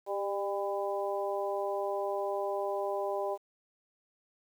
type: harmonic tone with a mistuned harmonic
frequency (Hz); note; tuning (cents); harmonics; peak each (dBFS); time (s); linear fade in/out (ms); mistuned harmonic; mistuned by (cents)
200; G3; +35; 2 / 3 / 4 / 5; -35 / -34 / -37 / -40; 0.06-3.38; 50; 2; -17
effects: 10-bit